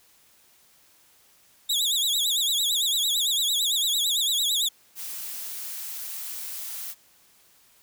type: tone with vibrato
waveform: sawtooth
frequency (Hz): 3600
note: A7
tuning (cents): +39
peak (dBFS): -19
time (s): 1.69-4.69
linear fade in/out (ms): 10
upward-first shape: sine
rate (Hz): 8.9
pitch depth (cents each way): 160
type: noise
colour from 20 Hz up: blue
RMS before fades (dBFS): -35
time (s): 4.95-6.95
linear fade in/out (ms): 50
effects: white hiss -59 dBFS RMS until 7.82 s